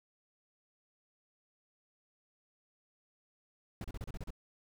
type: noise bursts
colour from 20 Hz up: brown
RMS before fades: -40 dBFS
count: 8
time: 3.81-4.305 s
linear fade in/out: 2 ms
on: 33 ms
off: 33 ms
effects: none